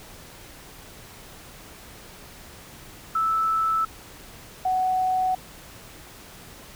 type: tone pair in turn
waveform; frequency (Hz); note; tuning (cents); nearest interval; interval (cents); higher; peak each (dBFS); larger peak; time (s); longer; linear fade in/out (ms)
sine; 1314 / 744.5; E6 / F#5; -6 / +11; minor seventh; 983; first; -20; neither; 3.15-3.85 / 4.65-5.35; neither; 5
effects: pink hiss -45 dBFS RMS until 6.75 s